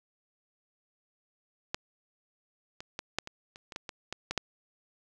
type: clicks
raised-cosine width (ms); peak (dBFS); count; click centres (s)
0.2; -13 / -24 / -18 / -11 / -23 / -30 / -26 / -19 / -21 / -18 / -15 / -11; 12; 1.745 / 2.805 / 2.991 / 3.186 / 3.274 / 3.559 / 3.722 / 3.761 / 3.892 / 4.126 / 4.31 / 4.377
effects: none